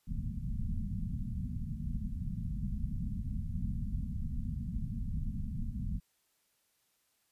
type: low-pass noise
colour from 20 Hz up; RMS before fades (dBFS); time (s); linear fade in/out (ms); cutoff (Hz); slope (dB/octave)
pink; -36; 0.07-6; 20; 240; 96
effects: white hiss -75 dBFS RMS until 7.31 s + resampled to 32000 Hz